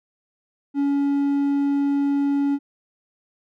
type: tone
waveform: triangle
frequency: 281.8 Hz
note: C#4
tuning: 29 cents sharp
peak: -16 dBFS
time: 0.74-2.59 s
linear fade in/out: 50 ms
effects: none